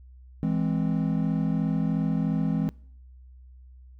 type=chord; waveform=triangle; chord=E augmented; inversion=none; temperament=equal; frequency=164.81 / 207.7 / 261.6 Hz; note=E3 / G#3 / B#3; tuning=0 / 0 / 0 cents; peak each=-24 / -26 / -27 dBFS; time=0.43-2.69 s; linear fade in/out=0 ms; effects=noise-tail reverb RT60 0.6 s tail -24 dB re dry + added 63 Hz sine -46 dBFS peak until 3.99 s